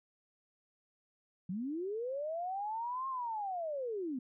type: linear two-way sweep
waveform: sine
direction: up then down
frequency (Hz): 170 to 1078 to 238.7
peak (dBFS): -35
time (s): 1.49-4.19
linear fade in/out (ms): 5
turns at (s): 3.08
effects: none